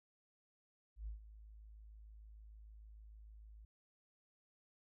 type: tone with ADSR envelope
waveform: sine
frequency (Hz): 53.3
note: G#1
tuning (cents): +46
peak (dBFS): -40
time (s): 0.96-3.65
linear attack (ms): 110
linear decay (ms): 120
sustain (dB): -14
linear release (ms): 4
effects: tanh soft clip ceiling -37 dBFS